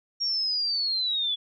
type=linear sweep; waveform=sine; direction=down; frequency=5600 to 3389 Hz; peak=-24 dBFS; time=0.2-1.36 s; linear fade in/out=20 ms; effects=none